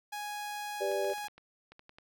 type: tone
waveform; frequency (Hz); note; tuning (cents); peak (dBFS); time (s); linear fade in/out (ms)
sawtooth; 830.6; G#5; 0; -33; 0.12-1.28; 10
type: chord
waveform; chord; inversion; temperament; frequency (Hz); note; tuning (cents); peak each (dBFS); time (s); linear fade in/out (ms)
sine; G major; none; equal; 392 / 493.9 / 587.3; G4 / B4 / D5; 0 / 0 / 0; -33 / -37 / -33; 0.8-1.14; 20
type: clicks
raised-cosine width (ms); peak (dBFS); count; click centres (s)
0.3; -36; 12; 0.916 / 1.046 / 1.1 / 1.135 / 1.182 / 1.244 / 1.283 / 1.38 / 1.72 / 1.794 / 1.894 / 1.985
effects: none